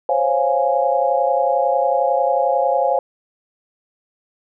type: chord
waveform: sine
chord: Db major seventh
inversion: third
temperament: equal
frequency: 523.3 / 554.4 / 698.5 / 830.6 Hz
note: C5 / Db5 / F5 / Ab5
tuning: 0 / 0 / 0 / 0 cents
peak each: -20 dBFS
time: 0.09-2.99 s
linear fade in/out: 2 ms
effects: none